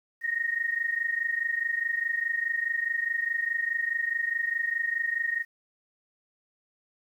sine tone pair together, 1854 / 1878.8 Hz, A#6 / A#6, -10 / +13 cents, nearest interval unison, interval 23 cents, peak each -28 / -30 dBFS, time 0.21-5.45 s, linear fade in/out 50 ms, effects 10-bit

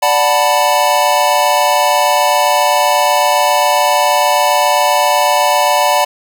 square chord, B minor seventh, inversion first, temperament equal, 587.3 / 740 / 880 / 987.8 Hz, D5 / F#5 / A5 / B5, 0 / 0 / 0 / 0 cents, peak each -16 dBFS, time 0.02-6.05 s, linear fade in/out 10 ms, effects none

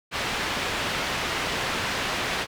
white low-pass noise, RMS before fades -28 dBFS, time 0.11-2.47 s, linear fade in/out 50 ms, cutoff 2900 Hz, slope 12 dB/octave, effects none

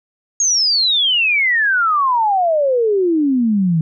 sine exponential sweep, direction down, 6645 to 155.56 Hz, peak -12 dBFS, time 0.4-3.81 s, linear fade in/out 2 ms, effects none

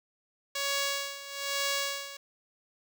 5% pulse tone with tremolo, 559 Hz, C#5, 14 cents sharp, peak -16 dBFS, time 0.55-2.17 s, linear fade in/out 5 ms, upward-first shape sine, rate 1.1 Hz, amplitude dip 80%, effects none

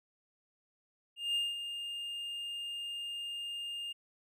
triangle tone with ADSR envelope, 2817 Hz, F7, 14 cents sharp, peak -27 dBFS, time 1.16-3.93 s, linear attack 190 ms, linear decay 200 ms, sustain -9 dB, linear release 13 ms, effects none

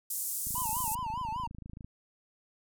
pink band-pass noise, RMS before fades -35 dBFS, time 0.1-0.95 s, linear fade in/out 5 ms, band 8000 to 16000 Hz, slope 24 dB/octave
click train, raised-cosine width 5 ms, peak -32 dBFS, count 38, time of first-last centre 0.47-1.845 s, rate 26.9 Hz
triangle tone with vibrato, 943 Hz, A#5, 20 cents sharp, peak -31 dBFS, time 0.55-1.47 s, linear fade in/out 5 ms, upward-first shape sine, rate 5 Hz, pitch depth 150 cents each way
effects none

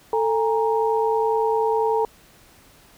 sine tone cluster, 443.9 / 823 / 933 Hz, A4 / G#5 / A#5, +15 / -16 / +1 cents, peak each -20 / -26 / -23 dBFS, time 0.13-2.05 s, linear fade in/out 2 ms, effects pink hiss -52 dBFS RMS until 2.97 s

